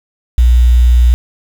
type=tone with quantisation; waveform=sine; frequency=60.3 Hz; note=B1; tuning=41 cents flat; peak=-4 dBFS; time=0.38-1.14 s; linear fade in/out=0 ms; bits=5; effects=none